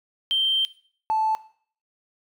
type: tone pair in turn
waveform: triangle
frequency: 3136 / 875.2 Hz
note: G7 / A5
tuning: 0 / -9 cents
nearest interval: octave + minor seventh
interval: 2209 cents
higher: first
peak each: -16 dBFS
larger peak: neither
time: 0.31-0.65 / 1.1-1.35 s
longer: first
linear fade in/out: 0 ms
effects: noise-tail reverb RT60 0.5 s tail -20 dB re dry + tanh soft clip ceiling -17 dBFS